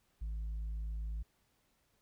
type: tone with tanh clipping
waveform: sine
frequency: 53.9 Hz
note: A1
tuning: 35 cents flat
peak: -37 dBFS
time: 0.21-1.23 s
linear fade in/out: 10 ms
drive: 2 dB
effects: pink hiss -75 dBFS RMS until 2.01 s